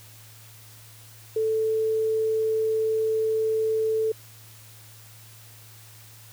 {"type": "tone", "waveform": "sine", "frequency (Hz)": 440, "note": "A4", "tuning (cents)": 0, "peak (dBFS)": -21, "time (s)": [1.36, 4.12], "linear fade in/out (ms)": 5, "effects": ["added 110 Hz sine -49 dBFS peak until 6.32 s", "white hiss -50 dBFS RMS until 6.32 s"]}